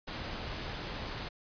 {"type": "noise", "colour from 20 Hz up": "pink", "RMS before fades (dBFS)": -39, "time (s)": [0.07, 1.29], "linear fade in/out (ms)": 10, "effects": ["resampled to 11025 Hz"]}